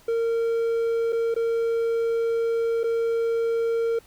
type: tone with dropouts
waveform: triangle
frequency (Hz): 460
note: A#4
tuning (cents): -23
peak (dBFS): -19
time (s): 0.08-3.99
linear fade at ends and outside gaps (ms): 5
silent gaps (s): 1.124-1.128 / 1.343-1.362 / 2.834-2.84
effects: pink hiss -55 dBFS RMS until 4.06 s